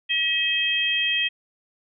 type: harmonic tone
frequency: 640 Hz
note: D#5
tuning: 49 cents sharp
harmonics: 3 / 4 / 5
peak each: -28 / -24 / -23 dBFS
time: 0.09-1.29 s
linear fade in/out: 20 ms
effects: none